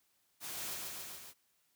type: noise with echo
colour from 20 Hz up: white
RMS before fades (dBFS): -43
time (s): 0.4-0.78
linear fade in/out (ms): 50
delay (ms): 140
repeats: 4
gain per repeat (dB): -2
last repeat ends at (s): 1.34
effects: white hiss -75 dBFS RMS until 1.75 s + high-pass 60 Hz 12 dB/octave